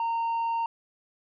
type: tone with tanh clipping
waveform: sine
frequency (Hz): 921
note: A#5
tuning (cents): -21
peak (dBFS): -26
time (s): 0-0.66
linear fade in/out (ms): 2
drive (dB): 3
effects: none